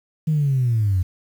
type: linear sweep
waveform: sine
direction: down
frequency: 159.7 to 87.31 Hz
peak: -15 dBFS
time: 0.27-1.03 s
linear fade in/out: 10 ms
effects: tanh soft clip ceiling -12 dBFS + 8-bit